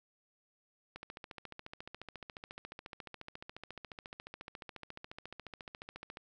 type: click train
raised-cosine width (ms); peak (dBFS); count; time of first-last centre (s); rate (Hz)
0.3; -29; 75; 0.96-6.171; 14.2
effects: none